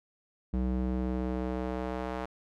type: tone with band-pass filter sweep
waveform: square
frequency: 62.9 Hz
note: B1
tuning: 32 cents sharp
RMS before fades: -32 dBFS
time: 0.53-2.26 s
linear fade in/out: 10 ms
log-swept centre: 170 to 820 Hz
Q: 0.85
effects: none